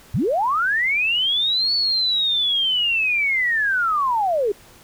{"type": "linear two-way sweep", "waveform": "sine", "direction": "up then down", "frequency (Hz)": [80.3, 4480, 383.2], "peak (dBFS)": -17, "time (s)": [0.14, 4.52], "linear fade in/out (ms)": 5, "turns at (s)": 1.74, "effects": ["pink hiss -48 dBFS RMS until 4.83 s"]}